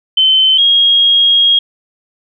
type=tone pair in turn; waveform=sine; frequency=3071 / 3271 Hz; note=G7 / G#7; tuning=-36 / -27 cents; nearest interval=minor second; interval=109 cents; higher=second; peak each=-6 dBFS; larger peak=neither; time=0.17-0.58 / 0.58-1.59 s; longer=second; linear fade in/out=5 ms; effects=none